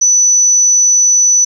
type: tone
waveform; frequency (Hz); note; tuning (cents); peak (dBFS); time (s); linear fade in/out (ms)
sine; 5970; F#8; +15; -6; 0.01-1.45; 10
effects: 8-bit